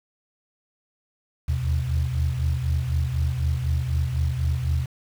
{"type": "tone cluster", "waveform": "sine", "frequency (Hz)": [76.6, 80.6, 126.3], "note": ["D#2", "E2", "B2"], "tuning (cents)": [-27, -38, 39], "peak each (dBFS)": -25, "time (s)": [1.48, 4.86], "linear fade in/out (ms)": 10, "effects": ["tanh soft clip ceiling -12 dBFS", "7-bit"]}